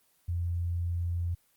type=tone; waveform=sine; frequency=86.4 Hz; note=F2; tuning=18 cents flat; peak=-28 dBFS; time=0.28-1.35 s; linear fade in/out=10 ms; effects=white hiss -68 dBFS RMS until 1.56 s + Opus 24 kbps